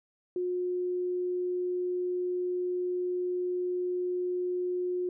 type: tone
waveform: sine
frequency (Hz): 360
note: F#4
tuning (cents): -47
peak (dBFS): -28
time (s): 0.36-5.09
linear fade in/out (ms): 2
effects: none